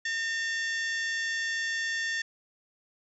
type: harmonic tone with a mistuned harmonic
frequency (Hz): 909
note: A#5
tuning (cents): -44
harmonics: 2 / 3 / 4 / 5 / 6 / 7 / 8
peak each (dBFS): -29 / -44 / -40 / -45 / -42 / -44 / -49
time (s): 0.05-2.22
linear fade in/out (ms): 5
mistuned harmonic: 4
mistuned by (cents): -82
effects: none